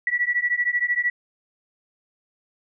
sine beating tone pair, 1939 / 1952 Hz, B6 / B6, -32 / -21 cents, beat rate 13 Hz, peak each -23 dBFS, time 0.07-1.1 s, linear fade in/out 2 ms, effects none

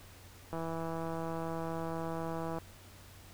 click train, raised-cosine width 1 ms, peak -25 dBFS, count 338, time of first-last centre 0.53-2.585 s, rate 164 Hz, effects added 93 Hz sine -55 dBFS peak until 3.33 s + pink hiss -56 dBFS RMS until 3.33 s

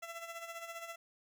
15% pulse tone with tremolo, 671 Hz, E5, 31 cents sharp, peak -35 dBFS, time 0.02-0.96 s, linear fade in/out 10 ms, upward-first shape sine, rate 15 Hz, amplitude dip 60%, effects none

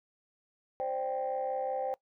sine chord, C suspended second, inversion none, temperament just, 523.3 / 588.7 / 784.9 Hz, C5 / D5 / G5, 0 / +4 / +2 cents, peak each -33 / -38 / -33 dBFS, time 0.8-1.94 s, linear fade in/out 0 ms, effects noise-tail reverb RT60 0.1 s tail -22 dB re dry + tanh soft clip ceiling -24 dBFS

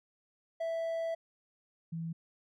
triangle / sine tone pair in turn, 659.3 / 164.82 Hz, E5 / E3, 0 / 0 cents, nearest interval 2 octaves, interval 2400 cents, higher first, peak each -30 / -35 dBFS, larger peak first, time 0.6-1.15 / 1.92-2.13 s, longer first, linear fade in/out 10 ms, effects none

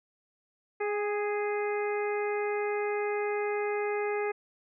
harmonic tone with a mistuned harmonic, 415.3 Hz, G#4, in tune, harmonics 1 / 2 / 3 / 4 / 5 / 6, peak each -29 / -36 / -41 / -42 / -39 / -44 dBFS, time 0.8-4.32 s, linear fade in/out 10 ms, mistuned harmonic 2, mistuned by -20 cents, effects none

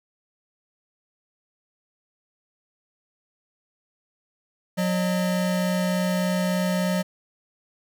square tone pair together, 182 / 609.4 Hz, F#3 / D#5, -28 / -36 cents, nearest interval octave + major sixth, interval 2092 cents, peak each -23 / -29 dBFS, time 4.77-7.03 s, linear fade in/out 20 ms, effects none

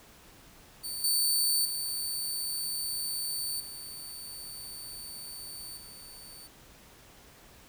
15% pulse tone with level steps, 4536 Hz, C#8, 39 cents sharp, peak -28 / -18 / -25 / -34 / -40 dBFS, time 0.83-6.48 s, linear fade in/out 20 ms, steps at 1.04 / 1.65 / 3.6 / 5.77 s, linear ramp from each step 2 ms, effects pink hiss -55 dBFS RMS until 7.68 s

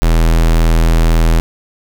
square tone, 40.99 Hz, E1, 9 cents flat, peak -8 dBFS, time 0.02-1.4 s, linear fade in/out 0 ms, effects none

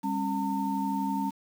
sine tone cluster, 199.8 / 271.7 / 907 Hz, G3 / C#4 / A#5, +33 / -35 / -48 cents, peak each -31 dBFS, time 0.03-1.31 s, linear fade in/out 20 ms, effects 8-bit

